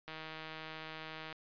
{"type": "click train", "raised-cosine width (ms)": 0.3, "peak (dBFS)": -29, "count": 198, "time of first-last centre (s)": [0.08, 1.327], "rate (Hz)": 158, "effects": ["resampled to 11025 Hz"]}